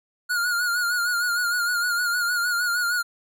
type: tone with vibrato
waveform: square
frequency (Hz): 1431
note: F6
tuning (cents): +42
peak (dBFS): -22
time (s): 0.29-3.03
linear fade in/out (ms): 20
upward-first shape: sine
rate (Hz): 6.5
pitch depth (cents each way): 51
effects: none